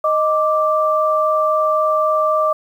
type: tone pair together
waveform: sine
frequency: 622 / 1174.2 Hz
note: D#5 / D6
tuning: -1 / -1 cents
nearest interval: major seventh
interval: 1100 cents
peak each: -16 dBFS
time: 0.04-2.53 s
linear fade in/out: 5 ms
effects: 8-bit